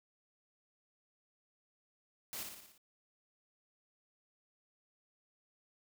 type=noise with echo; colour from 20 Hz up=white; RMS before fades=-43 dBFS; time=2.33-2.43 s; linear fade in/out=0 ms; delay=58 ms; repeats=6; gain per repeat=-4 dB; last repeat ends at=2.778 s; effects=none